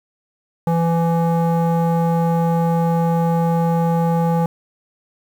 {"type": "tone with low-pass filter", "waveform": "square", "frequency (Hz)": 167.3, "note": "E3", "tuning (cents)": 26, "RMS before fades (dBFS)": -17, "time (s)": [0.67, 4.46], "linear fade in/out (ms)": 2, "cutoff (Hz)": 850, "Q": 2.3, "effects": ["7-bit"]}